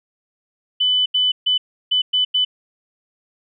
sine tone bursts at uneven times, 3000 Hz, F#7, 23 cents sharp, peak -14 dBFS, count 6, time 0.8-1.06 / 1.14-1.32 / 1.46-1.58 / 1.91-2.02 / 2.13-2.25 / 2.34-2.45 s, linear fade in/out 10 ms, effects none

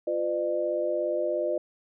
sine tone cluster, 348.7 / 506 / 603 Hz, F4 / B4 / D5, -3 / +42 / +46 cents, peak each -31 / -31 / -27 dBFS, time 0.07-1.58 s, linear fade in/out 5 ms, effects none

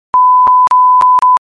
sine tone with dropouts, 1003 Hz, B5, 26 cents sharp, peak -3 dBFS, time 0.14-1.37 s, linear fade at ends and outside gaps 0 ms, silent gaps 0.471-0.477 / 0.672-0.711 / 1.012-1.022 / 1.19-1.223 s, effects MP3 48 kbps

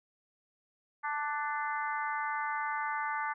harmonic tone with a mistuned harmonic, 293.7 Hz, D4, in tune, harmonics 3 / 4 / 5 / 6 / 7, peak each -35 / -37 / -39 / -41 / -42 dBFS, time 1.03-3.34 s, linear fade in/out 20 ms, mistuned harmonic 5, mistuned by +25 cents, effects none

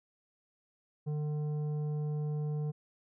triangle tone with tanh clipping, 150 Hz, D3, 37 cents sharp, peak -33 dBFS, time 1.06-2.72 s, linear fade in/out 20 ms, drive 13 dB, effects none

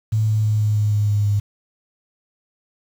sine tone with pitch steps, 109 / 108.06 / 107.13 / 106.2 / 105.29 / 104.38 / 103.48 / 102.59 Hz, A2 / A2 / A2 / G#2 / G#2 / G#2 / G#2 / G#2, -16 / -31 / -46 / +39 / +24 / +9 / -6 / -21 cents, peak -15 dBFS, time 0.12-1.4 s, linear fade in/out 10 ms, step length 160 ms, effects 7-bit

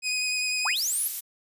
20% pulse tone with vibrato, 2497 Hz, D#7, 6 cents sharp, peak -20 dBFS, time 0.02-0.77 s, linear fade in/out 50 ms, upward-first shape triangle, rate 10 Hz, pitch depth 20 cents each way
sine linear sweep, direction up, 688 to 11840 Hz, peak -25 dBFS, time 0.65-1.08 s, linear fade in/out 5 ms
violet noise, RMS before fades -29 dBFS, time 0.75-1.21 s, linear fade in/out 20 ms
effects resampled to 32000 Hz

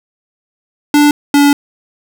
square tone pair in turn, 293.3 / 286.4 Hz, D4 / D4, -2 / -43 cents, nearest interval unison, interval 41 cents, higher first, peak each -6 dBFS, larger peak neither, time 0.94-1.11 / 1.34-1.53 s, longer second, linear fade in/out 2 ms, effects none

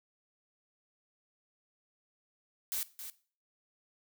blue noise with echo, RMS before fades -35 dBFS, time 2.72-2.83 s, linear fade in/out 0 ms, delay 270 ms, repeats 1, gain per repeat -9 dB, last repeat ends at 3.1 s, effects noise-tail reverb RT60 0.4 s tail -17 dB re dry

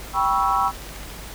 sine chord, C# half-diminished seventh, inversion second, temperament equal with one note detuned, 784 / 975.3 / 1108.7 / 1318.5 Hz, G5 / B5 / C#6 / E6, 0 / -22 / 0 / 0 cents, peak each -23 dBFS, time 0.13-0.72 s, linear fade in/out 50 ms
click train, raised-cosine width 0.2 ms, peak -22 dBFS, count 7, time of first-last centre 0.68-1.103 s, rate 14.2 Hz
effects added 50 Hz sine -38 dBFS peak until 1.34 s + pink hiss -38 dBFS RMS until 1.34 s

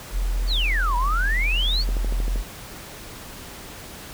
sine tone, 42.66 Hz, F1, 40 cents flat, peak -20 dBFS, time 0.11-2.44 s, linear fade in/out 50 ms
sine exponential two-way sweep, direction down then up, 4699 to 942 to 4699 Hz, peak -22 dBFS, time 0.47-1.85 s, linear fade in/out 50 ms, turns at 0.96 s
click train, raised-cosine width 2 ms, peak -19 dBFS, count 7, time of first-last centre 1.89-2.359 s, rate 12.8 Hz
effects pink hiss -39 dBFS RMS until 4.13 s

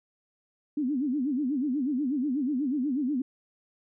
sine tone with vibrato, 272.9 Hz, C#4, 27 cents flat, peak -25 dBFS, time 0.77-3.22 s, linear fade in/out 5 ms, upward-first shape sine, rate 8.2 Hz, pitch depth 200 cents each way, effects none

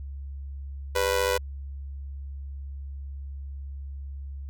sawtooth tone with amplitude modulation, 493.9 Hz, B4, in tune, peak -15 dBFS, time 0.95-1.38 s, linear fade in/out 10 ms, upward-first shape sine, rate 94.7 Hz, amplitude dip 85%, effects added 69 Hz sine -34 dBFS peak until 4.49 s

